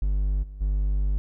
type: tone with level steps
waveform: triangle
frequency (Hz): 49.52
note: G1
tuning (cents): +18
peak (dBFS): -19 / -34 / -19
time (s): 0.02-1.18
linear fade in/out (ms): 0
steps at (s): 0.42 / 0.6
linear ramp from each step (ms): 20
effects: none